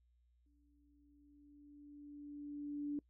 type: tone with exponential growth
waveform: sine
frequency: 290.8 Hz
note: D4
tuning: 17 cents flat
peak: -36 dBFS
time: 0.46-2.99 s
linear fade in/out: 2 ms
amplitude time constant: 550 ms
effects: noise-tail reverb RT60 0.1 s tail -25 dB re dry + added 60 Hz sine -70 dBFS peak until 3.09 s